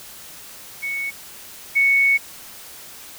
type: tone pair in turn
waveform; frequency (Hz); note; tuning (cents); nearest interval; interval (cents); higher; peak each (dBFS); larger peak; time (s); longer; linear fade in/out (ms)
sine; 2217 / 2217; C#7 / C#7; 0 / 0; unison; 0; neither; -23 / -13; second; 0.82-1.11 / 1.75-2.18; second; 20
effects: white hiss -40 dBFS RMS until 3.18 s